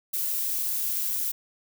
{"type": "noise", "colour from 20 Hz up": "violet", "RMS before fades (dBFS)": -28, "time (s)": [0.13, 1.32], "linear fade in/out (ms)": 10, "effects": []}